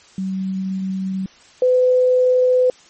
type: tone pair in turn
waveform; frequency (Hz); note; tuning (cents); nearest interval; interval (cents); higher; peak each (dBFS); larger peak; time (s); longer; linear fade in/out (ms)
sine; 190 / 504.9; F#3 / B4; +46 / +38; octave + perfect fourth; 1692; second; -20 / -11; second; 0.18-1.26 / 1.62-2.7; neither; 2
effects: white hiss -48 dBFS RMS until 2.89 s + MP3 32 kbps